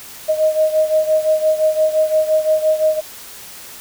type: beating tone pair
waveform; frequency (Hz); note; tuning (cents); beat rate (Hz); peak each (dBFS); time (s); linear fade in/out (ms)
sine; 622.3 / 628.1; D#5 / D#5; 0 / +16; 5.8; -14 / -18; 0.28-3.01; 20
effects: white hiss -36 dBFS RMS until 3.8 s